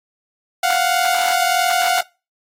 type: tone pair together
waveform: sawtooth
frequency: 698.5 / 740 Hz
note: F5 / F#5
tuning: 0 / 0 cents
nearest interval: minor second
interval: 100 cents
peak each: -14 dBFS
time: 0.63-2.01 s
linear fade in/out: 5 ms
effects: noise-tail reverb RT60 0.3 s tail -23 dB re dry + AAC 48 kbps